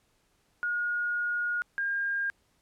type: tone pair in turn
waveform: sine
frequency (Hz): 1437 / 1609.9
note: F6 / G6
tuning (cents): +49 / +46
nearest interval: major second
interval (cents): 197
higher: second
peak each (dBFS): -27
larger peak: neither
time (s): 0.63-1.62 / 1.78-2.3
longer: first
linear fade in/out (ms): 0
effects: pink hiss -70 dBFS RMS until 2.61 s + low-pass 12000 Hz 12 dB/octave